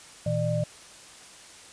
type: tone cluster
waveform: sine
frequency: 116.5 / 159.9 / 598 Hz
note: A#2 / D#3 / D5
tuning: -1 / +48 / +31 cents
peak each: -28 dBFS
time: 0.26-0.64 s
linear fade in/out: 5 ms
effects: white hiss -48 dBFS RMS until 1.72 s + resampled to 22050 Hz